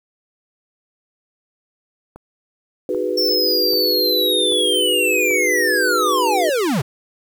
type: click train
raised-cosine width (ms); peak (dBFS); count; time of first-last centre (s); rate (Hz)
1; -23; 5; 2.16-5.31; 1.27
type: chord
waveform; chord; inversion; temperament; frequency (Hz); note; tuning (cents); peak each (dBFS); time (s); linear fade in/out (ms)
sine; G# minor seventh; second; equal; 311.1 / 370 / 415.3 / 493.9; D#4 / F#4 / G#4 / B4; 0 / 0 / 0 / 0; -27 / -23 / -25 / -22; 2.89-6.5; 2
type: linear sweep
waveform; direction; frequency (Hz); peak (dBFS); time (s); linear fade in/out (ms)
square; down; 5440 to 110; -17; 3.17-6.82; 10
effects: 8-bit